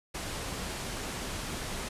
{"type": "low-pass noise", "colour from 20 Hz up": "pink", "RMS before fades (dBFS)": -37, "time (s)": [0.14, 1.89], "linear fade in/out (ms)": 10, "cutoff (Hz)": 11000, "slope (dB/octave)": 24, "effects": ["resampled to 32000 Hz"]}